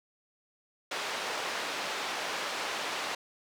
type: band-pass noise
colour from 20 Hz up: pink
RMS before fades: -35 dBFS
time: 0.91-3.15 s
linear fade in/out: 5 ms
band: 570 to 4900 Hz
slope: 12 dB/octave
effects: none